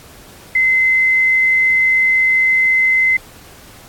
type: tone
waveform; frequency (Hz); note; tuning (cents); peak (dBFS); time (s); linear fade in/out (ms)
sine; 2057; C7; -30; -10; 0.55-3.17; 5
effects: pink hiss -41 dBFS RMS until 3.88 s + AAC 64 kbps